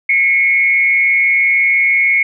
sine tone with frequency modulation, 2187 Hz, C#7, 24 cents flat, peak -9 dBFS, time 0.09-2.23 s, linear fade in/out 5 ms, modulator 156 Hz, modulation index 0.53, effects none

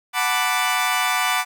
20% pulse chord, B minor seventh, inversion second, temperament equal, 740 / 880 / 987.8 / 1174.7 Hz, F#5 / A5 / B5 / D6, 0 / 0 / 0 / 0 cents, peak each -19 / -23 / -20 / -18 dBFS, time 0.13-1.45 s, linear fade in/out 50 ms, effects none

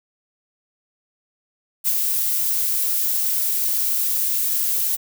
violet noise with ADSR envelope, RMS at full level -18 dBFS, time 1.84-4.97 s, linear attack 35 ms, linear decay 37 ms, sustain -3 dB, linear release 24 ms, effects none

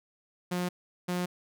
sawtooth tone pair in turn, 178.7 / 178.7 Hz, F3 / F3, +40 / +40 cents, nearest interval unison, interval 0 cents, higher neither, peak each -25 dBFS, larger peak neither, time 0.51-0.69 / 1.08-1.26 s, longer neither, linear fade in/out 10 ms, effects none

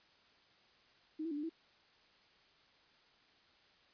sine tone with pitch steps, 312 / 330.7 / 289.6 / 297.3 / 326.7 Hz, D#4 / E4 / D4 / D4 / E4, +5 / +6 / -24 / +21 / -15 cents, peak -37 dBFS, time 1.19-1.495 s, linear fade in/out 10 ms, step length 61 ms, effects white hiss -67 dBFS RMS until 3.93 s + resampled to 11025 Hz

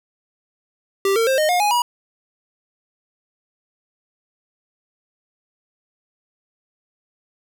square tone with pitch steps, 392 / 455.5 / 529.3 / 615.1 / 714.8 / 830.6 / 965.2 Hz, G4 / A#4 / C5 / D#5 / F5 / G#5 / B5, 0 / -40 / +20 / -20 / +40 / 0 / -40 cents, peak -16 dBFS, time 1.05-1.82 s, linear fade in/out 2 ms, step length 110 ms, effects none

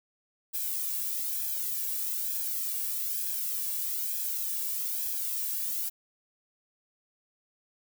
violet noise with flanger, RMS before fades -32 dBFS, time 0.53-5.9 s, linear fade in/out 20 ms, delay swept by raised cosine 1.2 to 1.79 ms, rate 1.1 Hz, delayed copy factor +0.85, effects none

